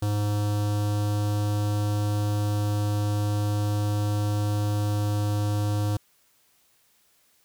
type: tone with notch filter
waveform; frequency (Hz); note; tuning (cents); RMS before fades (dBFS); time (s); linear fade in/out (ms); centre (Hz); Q
square; 103.83; G#2; 0; -25; 0.02-5.97; 5; 2100; 1.1
effects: white hiss -64 dBFS RMS until 7.44 s